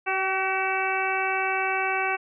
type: harmonic tone with a mistuned harmonic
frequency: 380 Hz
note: F#4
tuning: 46 cents sharp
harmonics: 1 / 2 / 3 / 4 / 5 / 6 / 7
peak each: -32 / -28 / -32 / -30 / -36 / -30 / -31 dBFS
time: 0.06-2.17 s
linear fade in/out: 20 ms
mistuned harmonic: 2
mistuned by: +18 cents
effects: none